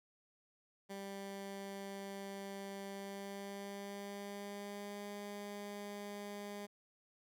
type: tone with pitch glide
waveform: 15% pulse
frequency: 197.1 to 204.1 Hz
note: G3 to G#3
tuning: +10 to -30 cents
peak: -38 dBFS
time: 0.89-6.67 s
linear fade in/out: 20 ms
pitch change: +60 cents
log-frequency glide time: 2.89-5.09 s
effects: none